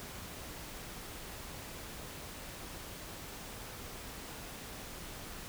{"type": "silence", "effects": ["pink hiss -46 dBFS RMS until 5.48 s"]}